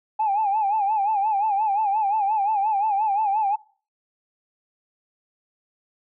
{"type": "tone with vibrato", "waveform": "sine", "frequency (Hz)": 830.6, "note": "G#5", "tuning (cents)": 0, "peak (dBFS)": -18, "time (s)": [0.19, 3.56], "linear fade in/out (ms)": 10, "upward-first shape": "sine", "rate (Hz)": 5.7, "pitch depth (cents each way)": 110, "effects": ["noise-tail reverb RT60 0.4 s tail -22 dB re dry", "tanh soft clip ceiling -14 dBFS"]}